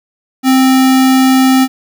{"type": "tone with sample-and-hold", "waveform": "sine", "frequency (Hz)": 261.6, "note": "C4", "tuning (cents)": 0, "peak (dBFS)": -5, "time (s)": [0.43, 1.68], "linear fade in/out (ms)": 50, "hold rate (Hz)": 1050, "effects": []}